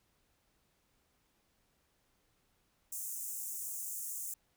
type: high-pass noise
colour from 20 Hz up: pink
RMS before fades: -41 dBFS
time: 2.92-4.34 s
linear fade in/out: 5 ms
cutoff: 6700 Hz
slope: 48 dB/octave
effects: pink hiss -75 dBFS RMS until 4.56 s